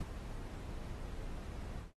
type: noise with ADSR envelope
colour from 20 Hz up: brown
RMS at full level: -36 dBFS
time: 0-1.93 s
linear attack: 9 ms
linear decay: 32 ms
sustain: -8 dB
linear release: 140 ms
effects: noise-tail reverb RT60 0.1 s tail -20 dB re dry + AAC 32 kbps